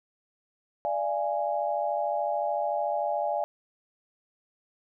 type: chord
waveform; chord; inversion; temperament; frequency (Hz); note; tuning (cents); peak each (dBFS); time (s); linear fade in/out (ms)
sine; D diminished; none; equal with one note detuned; 587.3 / 680.9 / 830.6; D5 / F5 / Ab5; 0 / -44 / 0; -30; 0.85-3.44; 0
effects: none